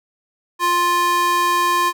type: tone with high-pass filter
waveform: square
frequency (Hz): 350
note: F4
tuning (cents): +4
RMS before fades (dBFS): -17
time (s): 0.59-1.93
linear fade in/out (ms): 50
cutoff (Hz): 840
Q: 3.6
effects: none